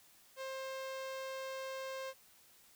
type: tone with notch filter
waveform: sawtooth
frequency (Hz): 530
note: C5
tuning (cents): +22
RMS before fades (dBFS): -43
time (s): 0.36-2.14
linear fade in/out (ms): 50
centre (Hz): 11000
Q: 0.88
effects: white hiss -64 dBFS RMS until 2.75 s